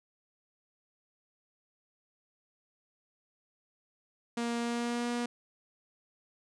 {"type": "tone with pitch glide", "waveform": "sawtooth", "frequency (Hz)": [235.4, 240.1], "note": ["A#3", "B3"], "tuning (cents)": [17, -49], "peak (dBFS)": -27, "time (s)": [4.37, 5.26], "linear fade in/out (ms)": 5, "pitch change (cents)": 34, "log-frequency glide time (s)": [4.59, 5.09], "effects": ["resampled to 22050 Hz"]}